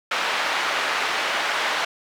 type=band-pass noise; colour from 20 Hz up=pink; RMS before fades=-24 dBFS; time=0.11-1.85 s; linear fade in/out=5 ms; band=900 to 3100 Hz; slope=12 dB/octave; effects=none